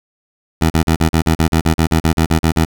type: tone bursts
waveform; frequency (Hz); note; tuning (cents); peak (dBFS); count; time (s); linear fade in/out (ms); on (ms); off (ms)
15% pulse; 80.9; E2; -32; -4; 16; 0.61-2.651; 10; 91; 39
effects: none